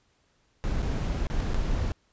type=noise with dropouts; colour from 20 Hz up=brown; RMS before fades=-27 dBFS; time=0.64-1.92 s; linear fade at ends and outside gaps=0 ms; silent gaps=0.821-0.826 / 1.269-1.3 / 1.401-1.404 / 1.534-1.545 s; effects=pink hiss -68 dBFS RMS until 2.12 s + resampled to 16000 Hz